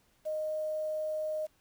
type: tone with quantisation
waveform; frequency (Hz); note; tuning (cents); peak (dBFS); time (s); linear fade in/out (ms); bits
sine; 619; D#5; -9; -31; 0.25-1.47; 20; 9
effects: pink hiss -69 dBFS RMS until 1.6 s